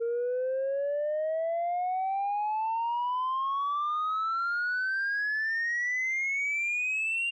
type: exponential sweep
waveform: sine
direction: up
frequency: 460 to 2800 Hz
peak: -25 dBFS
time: 0-7.31 s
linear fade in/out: 20 ms
effects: tanh soft clip ceiling -25 dBFS